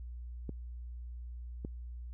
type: clicks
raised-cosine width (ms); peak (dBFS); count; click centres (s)
3; -26; 2; 0.493 / 1.649
effects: added 60 Hz sine -41 dBFS peak until 2.13 s